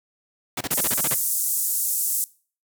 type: noise bursts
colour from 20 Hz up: pink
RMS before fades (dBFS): -26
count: 9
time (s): 0.57-1.144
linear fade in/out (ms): 5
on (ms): 38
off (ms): 29
type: band-pass noise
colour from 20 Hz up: white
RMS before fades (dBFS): -24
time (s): 0.71-2.24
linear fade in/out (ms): 0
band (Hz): 7400 to 15000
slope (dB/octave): 24
effects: noise-tail reverb RT60 0.4 s tail -21 dB re dry + high-pass 150 Hz 12 dB/octave